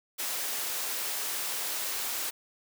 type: high-pass noise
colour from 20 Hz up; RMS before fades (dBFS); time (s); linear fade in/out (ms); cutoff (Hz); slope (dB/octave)
white; -33; 0.18-2.31; 20; 360; 12
effects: none